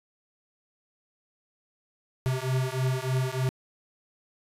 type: beating tone pair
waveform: square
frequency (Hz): 128.2 / 131.5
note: C3 / C3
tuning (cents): -35 / +9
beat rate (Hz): 3.3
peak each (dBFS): -29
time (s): 2.26-3.49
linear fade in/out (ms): 0
effects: resampled to 32000 Hz